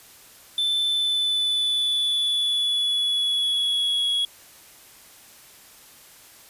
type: tone with pitch glide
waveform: triangle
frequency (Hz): 3528 to 3340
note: A7 to G#7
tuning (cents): +4 to +9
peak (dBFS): -19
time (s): 0.58-4.25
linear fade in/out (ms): 2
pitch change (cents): -95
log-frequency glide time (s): 0.87-4.09
effects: white hiss -49 dBFS RMS until 6.49 s + resampled to 32000 Hz